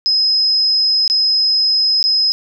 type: tone with dropouts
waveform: sine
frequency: 5090 Hz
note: D#8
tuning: 39 cents sharp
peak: -11 dBFS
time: 0.06-2.32 s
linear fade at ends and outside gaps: 0 ms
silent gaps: 1.078-1.099 / 2.028-2.04 s
effects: none